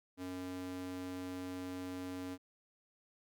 square tone with high-pass filter, 91.6 Hz, F#2, 17 cents flat, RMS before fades -43 dBFS, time 0.17-2.38 s, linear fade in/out 50 ms, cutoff 220 Hz, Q 2.9, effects none

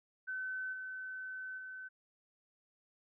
sine tone with level steps, 1521 Hz, F#6, 47 cents sharp, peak -37 / -41 / -44 dBFS, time 0.27-1.89 s, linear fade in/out 20 ms, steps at 0.72 / 1.57 s, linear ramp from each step 20 ms, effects none

